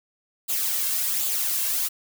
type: noise with flanger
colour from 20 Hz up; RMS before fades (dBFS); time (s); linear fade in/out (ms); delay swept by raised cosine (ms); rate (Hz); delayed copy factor
blue; -25; 0.48-1.89; 20; 0.26 to 1.86; 1.3; +0.5
effects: none